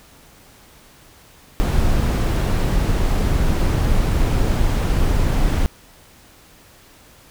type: noise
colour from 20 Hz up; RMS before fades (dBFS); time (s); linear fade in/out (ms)
brown; -17; 1.6-5.66; 0
effects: pink hiss -48 dBFS RMS until 7.3 s